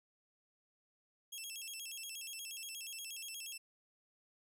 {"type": "tone with vibrato", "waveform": "15% pulse", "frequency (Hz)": 2958, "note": "F#7", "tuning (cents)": -1, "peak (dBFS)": -37, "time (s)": [1.32, 3.58], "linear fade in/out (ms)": 10, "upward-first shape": "square", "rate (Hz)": 8.4, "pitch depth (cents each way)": 180, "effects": []}